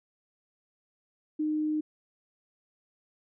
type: tone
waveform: sine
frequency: 306.4 Hz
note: D#4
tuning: 27 cents flat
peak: -26 dBFS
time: 1.39-1.81 s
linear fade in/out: 10 ms
effects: none